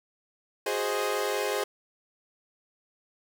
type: chord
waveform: sawtooth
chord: Ab dominant seventh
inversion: third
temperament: equal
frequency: 370 / 415.3 / 523.3 / 622.3 Hz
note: Gb4 / Ab4 / C5 / Eb5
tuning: 0 / 0 / 0 / 0 cents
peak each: -32 / -26 / -28 / -31 dBFS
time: 0.66-1.64 s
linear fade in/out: 5 ms
effects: none